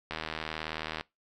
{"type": "click train", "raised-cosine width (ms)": 0.3, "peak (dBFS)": -18, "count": 72, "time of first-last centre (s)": [0.11, 1.01], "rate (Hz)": 78.9, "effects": ["noise-tail reverb RT60 0.2 s tail -22 dB re dry"]}